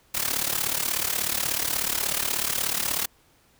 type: noise with amplitude modulation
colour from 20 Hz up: white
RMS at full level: -23 dBFS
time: 0.14-3.06 s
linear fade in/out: 10 ms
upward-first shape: sine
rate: 36.5 Hz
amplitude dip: 80%
effects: pink hiss -61 dBFS RMS until 3.59 s